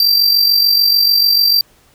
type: tone with amplitude modulation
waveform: square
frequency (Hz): 4700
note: D8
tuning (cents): +1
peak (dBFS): -7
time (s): 0-1.61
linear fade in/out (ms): 2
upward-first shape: sine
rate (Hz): 46.8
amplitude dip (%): 55
effects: pink hiss -51 dBFS RMS until 1.94 s